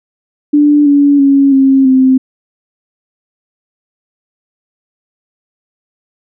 sine tone with pitch steps, 293.7 / 285.2 / 276.9 / 268.9 / 261.1 Hz, D4 / C#4 / C#4 / C4 / C4, 0 / +49 / -2 / +47 / -3 cents, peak -4 dBFS, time 0.53-2.18 s, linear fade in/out 10 ms, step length 330 ms, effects none

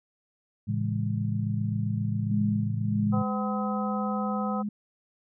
sine chord, A major seventh, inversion none, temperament just, 110 / 137.5 / 165 / 206.2 Hz, A2 / C#3 / E3 / G#3, 0 / -14 / +2 / -12 cents, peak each -28 / -34 / -34 / -31 dBFS, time 0.67-3.23 s, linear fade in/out 20 ms
sine tone, 207.7 Hz, G#3, in tune, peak -28 dBFS, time 2.31-4.69 s, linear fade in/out 5 ms
harmonic tone, 254.7 Hz, C4, 46 cents flat, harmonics 2 / 3 / 4 / 5, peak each -35 / -34 / -39 / -34 dBFS, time 3.12-4.63 s, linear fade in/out 20 ms
effects none

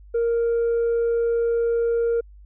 sine tone with tanh clipping, 466.2 Hz, A#4, in tune, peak -19 dBFS, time 0.14-2.21 s, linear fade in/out 10 ms, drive 1 dB, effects added 50 Hz sine -43 dBFS peak until 2.45 s

